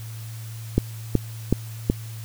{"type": "click train", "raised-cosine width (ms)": 3, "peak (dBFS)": -4, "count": 4, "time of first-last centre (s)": [0.78, 1.899], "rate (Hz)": 2.68, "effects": ["added 112 Hz sine -33 dBFS peak until 2.24 s", "white hiss -45 dBFS RMS until 2.24 s"]}